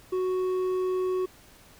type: tone with hard clipping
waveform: sine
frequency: 370 Hz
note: F#4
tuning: in tune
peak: -26 dBFS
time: 0.12-1.26 s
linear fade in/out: 10 ms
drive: 5 dB
effects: pink hiss -54 dBFS RMS until 1.79 s